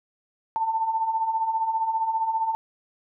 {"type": "beating tone pair", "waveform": "sine", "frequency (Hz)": [880, 895], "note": ["A5", "A5"], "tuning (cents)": [0, 29], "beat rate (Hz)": 15, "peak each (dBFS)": [-30, -23], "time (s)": [0.56, 2.55], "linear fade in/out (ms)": 0, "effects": []}